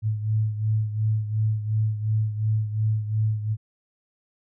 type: beating tone pair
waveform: sine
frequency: 107.8 / 110.6 Hz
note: A2 / A2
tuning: -35 / +9 cents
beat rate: 2.8 Hz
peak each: -22 / -28 dBFS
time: 0.02-3.57 s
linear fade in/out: 50 ms
effects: none